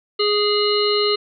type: harmonic tone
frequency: 415.3 Hz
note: G#4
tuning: in tune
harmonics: 1 / 3 / 5 / 7 / 9 / 10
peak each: -18 / -25 / -30 / -25 / -30 / -22 dBFS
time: 0.19-1.16 s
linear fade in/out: 10 ms
effects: none